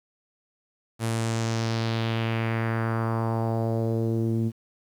sawtooth tone with low-pass filter sweep, 113.6 Hz, A#2, 44 cents flat, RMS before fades -26 dBFS, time 0.99-4.52 s, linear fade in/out 50 ms, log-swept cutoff 11000 to 260 Hz, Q 2.2, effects 9-bit

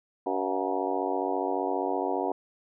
harmonic tone with a mistuned harmonic, 94.9 Hz, F#2, 44 cents sharp, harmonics 3 / 4 / 5 / 6 / 7 / 8 / 9 / 10, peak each -34 / -32 / -34 / -38 / -35 / -33 / -36 / -36 dBFS, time 0.26-2.32 s, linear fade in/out 5 ms, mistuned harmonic 8, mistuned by -61 cents, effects none

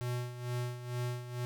square tone with tremolo, 122.7 Hz, B2, 11 cents flat, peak -33 dBFS, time 0.01-1.45 s, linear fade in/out 0 ms, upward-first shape sine, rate 2.2 Hz, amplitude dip 70%, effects none

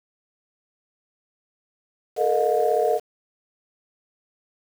sine tone cluster, 435 / 471 / 620 / 717 Hz, A4 / A#4 / D#5 / F5, -20 / +18 / -6 / +45 cents, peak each -23 dBFS, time 2.16-3 s, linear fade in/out 50 ms, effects tanh soft clip ceiling -8 dBFS + 7-bit

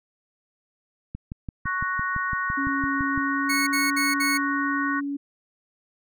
click train, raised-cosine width 5 ms, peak -20 dBFS, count 13, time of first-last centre 1.15-3.177 s, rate 5.92 Hz
sine chord, F# major, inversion second, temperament equal, 1108.7 / 1480 / 1864.7 Hz, C#6 / F#6 / A#6, 0 / 0 / 0 cents, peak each -28 / -28 / -30 dBFS, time 1.65-5.01 s, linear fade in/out 20 ms
sine tone with pitch glide, 277.2 to 282.5 Hz, C#4 to C#4, 0 to +33 cents, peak -26 dBFS, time 2.57-5.17 s, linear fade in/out 10 ms, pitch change +33 cents, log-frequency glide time 3.1-3.93 s
sawtooth tone bursts, 2200 Hz, C#7, 14 cents flat, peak -20 dBFS, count 4, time 3.49-4.378 s, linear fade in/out 10 ms, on 180 ms, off 56 ms
effects none

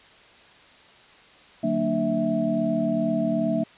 sine tone cluster, 150.6 / 187 / 229.5 / 297.4 / 654 Hz, D3 / F#3 / A#3 / D4 / E5, +44 / +19 / -27 / +22 / -14 cents, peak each -34 / -29 / -25 / -28 / -26 dBFS, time 1.63-3.64 s, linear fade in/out 10 ms, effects white hiss -51 dBFS RMS until 3.77 s + resampled to 8000 Hz

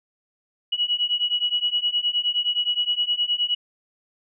sine beating tone pair, 2918 / 2927.6 Hz, F#7 / F#7, -25 / -19 cents, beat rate 9.6 Hz, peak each -24 / -23 dBFS, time 0.72-3.55 s, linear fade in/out 10 ms, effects none

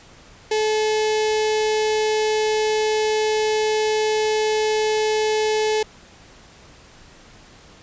sawtooth tone with notch filter, 431.3 Hz, A4, 35 cents flat, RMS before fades -20 dBFS, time 0.51-5.83 s, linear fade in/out 5 ms, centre 1300 Hz, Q 1.7, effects pink hiss -47 dBFS RMS until 7.82 s + resampled to 16000 Hz

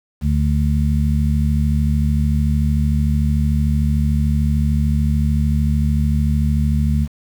harmonic tone, 73.42 Hz, D2, in tune, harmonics 1 / 2 / 3, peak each -16 / -19 / -21 dBFS, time 0.21-7.08 s, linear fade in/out 50 ms, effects 7-bit

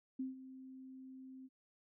sine tone with ADSR envelope, 261.6 Hz, C4, in tune, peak -36 dBFS, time 0.19-1.49 s, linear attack 8 ms, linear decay 150 ms, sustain -14 dB, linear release 36 ms, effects none

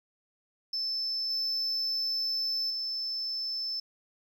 sine tone with level steps, 5274 Hz, E8, in tune, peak -28 / -26 / -30 dBFS, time 0.73-3.8 s, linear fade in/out 5 ms, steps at 1.3 / 2.7 s, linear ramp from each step 5 ms, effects tanh soft clip ceiling -26 dBFS + 10-bit

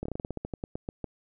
slowing click train, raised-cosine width 2 ms, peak -20 dBFS, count 15, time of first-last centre 0.03-1.043 s, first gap 25 ms, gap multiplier 1.15, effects none

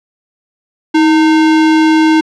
sine tone with sample-and-hold, 316.9 Hz, D#4, 32 cents sharp, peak -5 dBFS, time 0.94-2.21 s, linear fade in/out 10 ms, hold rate 1225 Hz, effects low-pass 4000 Hz 12 dB/octave

